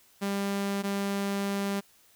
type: tone pair in turn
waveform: sawtooth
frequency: 199 / 199 Hz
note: G3 / G3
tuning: +26 / +26 cents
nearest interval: unison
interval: 0 cents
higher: neither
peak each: -24 dBFS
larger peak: neither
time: 0.21-0.83 / 0.83-1.81 s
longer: second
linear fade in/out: 20 ms
effects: white hiss -61 dBFS RMS until 2.15 s